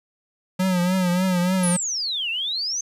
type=tone with vibrato; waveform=square; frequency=182 Hz; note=F#3; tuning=28 cents flat; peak=-19 dBFS; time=0.59-1.77 s; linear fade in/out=10 ms; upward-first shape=triangle; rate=3.4 Hz; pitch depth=80 cents each way
type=exponential two-way sweep; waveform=sine; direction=down then up; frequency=11000 to 2637 to 6390 Hz; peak=-23 dBFS; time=1.63-2.81 s; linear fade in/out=5 ms; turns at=2.3 s
effects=resampled to 32000 Hz + 9-bit